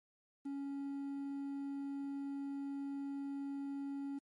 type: tone with quantisation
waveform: triangle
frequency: 278.6 Hz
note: C#4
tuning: 9 cents sharp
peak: -37 dBFS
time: 0.45-4.19 s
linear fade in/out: 10 ms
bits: 11
effects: MP3 48 kbps